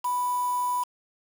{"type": "tone with quantisation", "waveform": "sine", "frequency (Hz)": 987.8, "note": "B5", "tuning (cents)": 0, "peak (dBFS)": -24, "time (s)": [0.04, 0.84], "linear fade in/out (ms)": 10, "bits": 6, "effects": []}